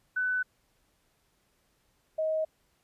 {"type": "tone pair in turn", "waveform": "sine", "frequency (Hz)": [1500, 630.7], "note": ["F#6", "D#5"], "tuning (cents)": [23, 23], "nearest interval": "octave + minor third", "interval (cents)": 1500, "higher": "first", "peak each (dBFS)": -26, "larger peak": "neither", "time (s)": [[0.16, 0.43], [2.18, 2.45]], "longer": "neither", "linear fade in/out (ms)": 10, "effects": ["pink hiss -71 dBFS RMS until 2.83 s", "resampled to 32000 Hz"]}